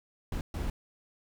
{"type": "noise bursts at uneven times", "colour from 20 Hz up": "brown", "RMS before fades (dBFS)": -33, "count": 2, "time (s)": [[0.32, 0.41], [0.54, 0.7]], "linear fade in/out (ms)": 2, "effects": []}